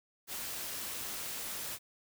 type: noise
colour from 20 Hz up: white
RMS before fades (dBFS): -40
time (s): 0.27-1.79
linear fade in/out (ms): 50
effects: none